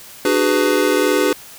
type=chord; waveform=square; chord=G# half-diminished seventh; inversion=second; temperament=just; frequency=299 / 373.8 / 415.3 / 498.4 Hz; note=D4 / F#4 / G#4 / B4; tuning=+31 / +18 / 0 / +16 cents; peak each=-20 dBFS; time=0.25-1.33 s; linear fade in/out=2 ms; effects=white hiss -39 dBFS RMS until 1.58 s